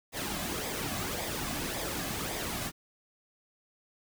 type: noise with flanger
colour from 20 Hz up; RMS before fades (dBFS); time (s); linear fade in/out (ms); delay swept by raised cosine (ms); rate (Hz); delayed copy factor
pink; -35; 0.12-2.72; 50; 0.69 to 2.19; 1.8; -0.55
effects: none